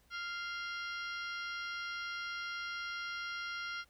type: harmonic tone with a mistuned harmonic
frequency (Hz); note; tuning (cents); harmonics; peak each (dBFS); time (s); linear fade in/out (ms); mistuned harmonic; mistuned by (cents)
696; F5; -6; 2 / 3 / 4 / 5 / 6 / 7 / 8; -40 / -46 / -50 / -50 / -51 / -55 / -52; 0.1-3.85; 50; 5; -110
effects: added 60 Hz sine -70 dBFS peak until 3.89 s + pink hiss -70 dBFS RMS until 3.89 s

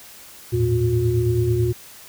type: tone cluster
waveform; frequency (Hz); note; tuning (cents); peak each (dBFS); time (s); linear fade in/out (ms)
sine; 82 / 106.1 / 115.2 / 359; E2 / G#2 / A#2 / F4; -9 / +38 / -20 / +48; -27 / -27 / -19 / -21; 0.52-1.73; 20
effects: white hiss -43 dBFS RMS until 2.08 s

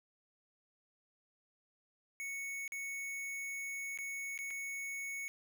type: tone with dropouts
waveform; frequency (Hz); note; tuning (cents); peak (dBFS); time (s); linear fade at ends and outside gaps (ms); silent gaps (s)
square; 2216; C#7; -1; -40; 2.2-5.28; 0; 2.678-2.721 / 3.975-3.987 / 4.377-4.389 / 4.505-4.508
effects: none

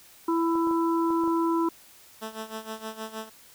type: harmonic tone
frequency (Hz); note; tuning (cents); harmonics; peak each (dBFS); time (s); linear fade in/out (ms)
332.2; E4; +13; 1 / 3 / 4; -23 / -28 / -36; 0.28-1.69; 5
type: clicks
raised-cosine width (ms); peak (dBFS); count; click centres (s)
1; -27; 6; 0.555 / 0.672 / 0.711 / 1.105 / 1.237 / 1.277
type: tone with tremolo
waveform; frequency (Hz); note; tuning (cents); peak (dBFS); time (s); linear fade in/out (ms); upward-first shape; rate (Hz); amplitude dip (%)
10% pulse; 220; A3; 0; -24; 2.21-3.3; 20; sine; 6.4; 80
effects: white hiss -53 dBFS RMS until 3.54 s

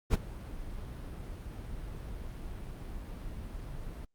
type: noise with ADSR envelope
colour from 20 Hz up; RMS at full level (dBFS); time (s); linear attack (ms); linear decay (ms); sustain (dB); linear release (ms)
brown; -22; 0.1-4.05; 40; 21; -19; 5
effects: Opus 48 kbps

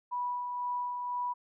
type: tone with tremolo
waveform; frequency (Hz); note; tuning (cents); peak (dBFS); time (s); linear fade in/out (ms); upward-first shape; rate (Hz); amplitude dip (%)
sine; 981; B5; -12; -30; 0.11-1.34; 20; sine; 2; 35
effects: none

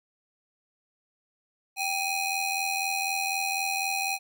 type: ring-modulated tone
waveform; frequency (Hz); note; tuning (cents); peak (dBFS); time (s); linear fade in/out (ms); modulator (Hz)
sawtooth; 1648; G#6; -14; -20; 1.76-4.19; 50; 866
effects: none

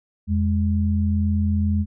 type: tone pair together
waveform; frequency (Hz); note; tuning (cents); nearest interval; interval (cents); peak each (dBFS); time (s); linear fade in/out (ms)
sine; 84.99 / 207.1; F2 / G#3; -47 / -5; octave + minor third; 1542; -19 / -22; 0.27-1.86; 50
effects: none

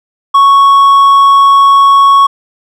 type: tone with hard clipping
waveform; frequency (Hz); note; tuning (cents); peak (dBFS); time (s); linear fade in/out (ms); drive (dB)
sine; 1108.7; C#6; 0; -3; 0.34-2.27; 10; 3
effects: none

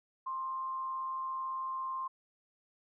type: tone with amplitude modulation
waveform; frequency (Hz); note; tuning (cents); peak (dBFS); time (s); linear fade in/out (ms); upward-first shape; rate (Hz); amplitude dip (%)
sine; 1053; C6; +11; -33; 0.26-2.08; 10; sine; 154; 30
effects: none

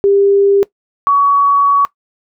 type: tone pair in turn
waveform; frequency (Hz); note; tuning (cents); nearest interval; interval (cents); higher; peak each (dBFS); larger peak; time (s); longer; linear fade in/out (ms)
sine; 398.6 / 1127.4; G4 / C#6; +29 / +29; octave + tritone; 1800; second; -7; neither; 0.04-0.63 / 1.07-1.85; second; 0
effects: noise-tail reverb RT60 0.1 s tail -19 dB re dry

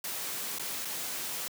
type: noise with dropouts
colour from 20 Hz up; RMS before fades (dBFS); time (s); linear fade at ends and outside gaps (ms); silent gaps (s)
white; -36; 0.04-1.48; 2; 0.586-0.595 / 0.849-0.853
effects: high-pass 150 Hz 12 dB/octave

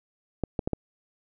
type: clicks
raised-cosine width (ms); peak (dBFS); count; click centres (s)
2; -13; 4; 0.437 / 0.592 / 0.675 / 0.733
effects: none

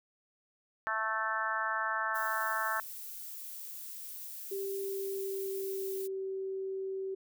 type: harmonic tone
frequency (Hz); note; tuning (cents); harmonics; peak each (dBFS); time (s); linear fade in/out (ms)
220; A3; 0; 3 / 4 / 5 / 6 / 7 / 8; -42 / -39 / -37 / -36 / -37 / -37; 0.87-2.8; 0
type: noise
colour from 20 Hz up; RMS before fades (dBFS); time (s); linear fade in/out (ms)
violet; -44; 2.14-6.08; 20
type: tone with pitch glide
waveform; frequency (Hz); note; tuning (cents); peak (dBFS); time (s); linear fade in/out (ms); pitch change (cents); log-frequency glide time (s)
sine; 392 to 383.9; G4 to G4; 0 to -36; -34; 4.51-7.15; 10; -36; 4.73-6.2
effects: none

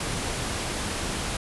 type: low-pass noise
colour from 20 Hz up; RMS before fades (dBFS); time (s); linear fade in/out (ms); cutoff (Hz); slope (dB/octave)
pink; -30; 0-1.37; 5; 11000; 96
effects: none

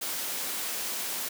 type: high-pass noise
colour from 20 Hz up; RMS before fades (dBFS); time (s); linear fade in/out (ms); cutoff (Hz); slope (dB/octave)
white; -33; 0.01-1.29; 10; 200; 12
effects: none

